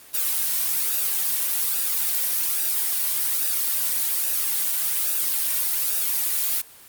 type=noise with flanger; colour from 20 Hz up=blue; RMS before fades=-23 dBFS; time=0.13-6.62 s; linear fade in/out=20 ms; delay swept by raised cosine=0.92 to 2.42 ms; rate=1.2 Hz; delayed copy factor=-0.55; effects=white hiss -47 dBFS RMS until 6.88 s + Opus 32 kbps